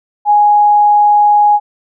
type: tone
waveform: sine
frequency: 830.6 Hz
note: G#5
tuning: in tune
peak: -5 dBFS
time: 0.25-1.6 s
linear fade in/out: 50 ms
effects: none